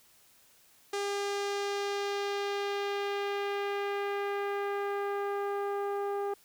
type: tone with low-pass filter sweep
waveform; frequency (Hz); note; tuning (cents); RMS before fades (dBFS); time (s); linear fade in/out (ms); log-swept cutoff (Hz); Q
sawtooth; 402.8; G4; +47; -33; 0.93-6.34; 5; 7800 to 950; 1.1
effects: white hiss -62 dBFS RMS until 6.44 s